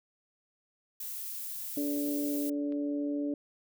violet noise, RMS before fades -39 dBFS, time 1-2.5 s, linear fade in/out 5 ms
harmonic tone, 144.4 Hz, D3, 29 cents flat, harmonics 2 / 3 / 4, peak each -30 / -42 / -40 dBFS, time 1.77-3.34 s, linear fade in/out 2 ms
clicks, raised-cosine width 0.3 ms, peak -43 / -39 dBFS, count 2, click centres 2.494 / 2.723 s
effects none

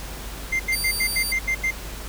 triangle tone bursts, 2093 Hz, C7, in tune, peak -18 dBFS, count 8, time 0.52-1.71 s, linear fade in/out 10 ms, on 77 ms, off 82 ms
20% pulse tone, 4651 Hz, D8, 18 cents flat, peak -19 dBFS, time 0.72-1.33 s, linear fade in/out 10 ms
effects added 50 Hz sine -34 dBFS peak until 2.08 s + pink hiss -37 dBFS RMS until 2.08 s

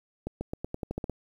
accelerating click train, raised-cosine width 2 ms, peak -19 dBFS, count 10, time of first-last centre 0.27-1.097 s, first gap 140 ms, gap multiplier 0.89, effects 9-bit

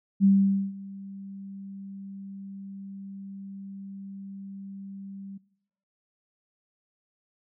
sine tone with ADSR envelope, 196 Hz, G3, in tune, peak -15 dBFS, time 0.2-5.38 s, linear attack 41 ms, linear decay 480 ms, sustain -23 dB, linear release 11 ms, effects noise-tail reverb RT60 0.8 s tail -22 dB re dry

